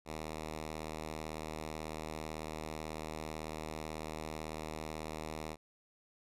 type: tone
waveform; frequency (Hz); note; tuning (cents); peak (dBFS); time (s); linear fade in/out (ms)
5% pulse; 78.1; D#2; +7; -29; 0.05-5.57; 50
effects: low-pass 12000 Hz 12 dB/octave